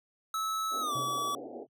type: tone with pitch glide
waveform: square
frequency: 1300 to 1144.9 Hz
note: E6 to D6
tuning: -24 to -44 cents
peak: -31 dBFS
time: 0.34-1.35 s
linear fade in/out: 2 ms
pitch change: -220 cents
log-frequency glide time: 0.8-0.94 s
type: band-pass noise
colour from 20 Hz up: pink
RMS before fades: -43 dBFS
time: 0.7-1.67 s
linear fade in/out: 50 ms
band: 240 to 780 Hz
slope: 96 dB/octave
type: tone with exponential decay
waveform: triangle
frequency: 131.1 Hz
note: C3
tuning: 4 cents sharp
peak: -36 dBFS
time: 0.95-1.69 s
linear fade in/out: 5 ms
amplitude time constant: 160 ms
effects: none